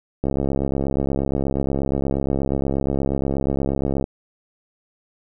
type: click train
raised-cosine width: 2 ms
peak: -9 dBFS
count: 261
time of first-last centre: 0.24-4.041 s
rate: 68.4 Hz
effects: none